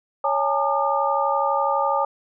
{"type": "tone cluster", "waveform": "sine", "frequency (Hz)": [557, 828, 900, 1209], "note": ["C#5", "G#5", "A5", "D6"], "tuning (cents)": [8, -5, 39, 50], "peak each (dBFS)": -24, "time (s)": [0.24, 2.05], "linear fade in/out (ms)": 5, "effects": []}